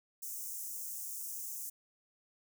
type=high-pass noise; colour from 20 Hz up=white; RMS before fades=-42 dBFS; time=0.22-1.7 s; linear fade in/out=10 ms; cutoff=6000 Hz; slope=48 dB/octave; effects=none